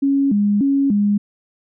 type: tone with vibrato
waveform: sine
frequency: 238.1 Hz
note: A#3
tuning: 37 cents sharp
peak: -13 dBFS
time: 0.02-1.18 s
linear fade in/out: 10 ms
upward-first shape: square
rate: 1.7 Hz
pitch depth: 260 cents each way
effects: none